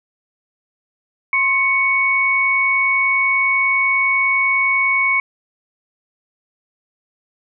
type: tone pair together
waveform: sine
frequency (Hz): 1061.6 / 2225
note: C6 / C#7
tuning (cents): +25 / +6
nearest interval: octave + minor second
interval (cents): 1281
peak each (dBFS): -21 / -14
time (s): 1.33-5.2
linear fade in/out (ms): 2
effects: none